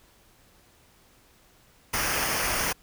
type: noise with comb filter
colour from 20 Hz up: pink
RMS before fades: -27 dBFS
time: 1.93-2.73 s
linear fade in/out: 10 ms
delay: 0.26 ms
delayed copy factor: -0.65
effects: pink hiss -59 dBFS RMS until 2.82 s